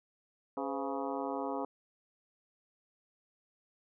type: harmonic tone with a mistuned harmonic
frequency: 138.59 Hz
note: C#3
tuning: in tune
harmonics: 2 / 3 / 4 / 5 / 6 / 7 / 8 / 9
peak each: -39 / -41 / -40 / -42 / -42 / -43 / -46 / -48 dBFS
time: 0.57-1.65 s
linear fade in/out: 2 ms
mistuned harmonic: 4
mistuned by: -120 cents
effects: none